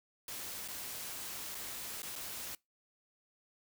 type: noise with dropouts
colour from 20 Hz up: white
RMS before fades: -43 dBFS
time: 0.28-2.55 s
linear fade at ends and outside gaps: 2 ms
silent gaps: 0.678-0.684 / 1.547-1.551 / 2.02-2.03 / 2.156-2.16 s
effects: noise-tail reverb RT60 0.2 s tail -24 dB re dry